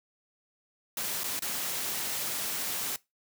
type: noise with dropouts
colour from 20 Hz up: white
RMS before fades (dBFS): -33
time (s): 0.97-2.96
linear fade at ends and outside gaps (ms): 2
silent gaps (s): 1.235-1.241 / 1.393-1.421
effects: noise-tail reverb RT60 0.2 s tail -21 dB re dry + high-pass 100 Hz 12 dB/octave